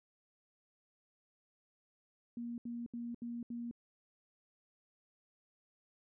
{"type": "tone bursts", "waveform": "sine", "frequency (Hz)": 236.8, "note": "A#3", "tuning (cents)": 27, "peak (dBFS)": -39, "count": 5, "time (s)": [2.37, 3.712], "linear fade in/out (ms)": 2, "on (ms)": 210, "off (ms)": 73, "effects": []}